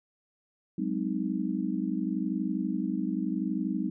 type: chord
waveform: sine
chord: Ab dominant seventh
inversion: third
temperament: just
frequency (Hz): 186.89 / 207.7 / 259.6 / 311.5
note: Gb3 / Ab3 / C4 / Eb4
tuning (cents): +18 / 0 / -13 / +2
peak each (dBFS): -33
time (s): 0.78-3.9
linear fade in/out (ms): 5
effects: none